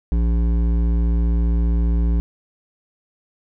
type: tone with hard clipping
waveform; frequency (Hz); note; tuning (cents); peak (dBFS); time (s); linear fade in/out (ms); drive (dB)
triangle; 57.5; A#1; -23; -17; 0.12-2.2; 0; 15
effects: none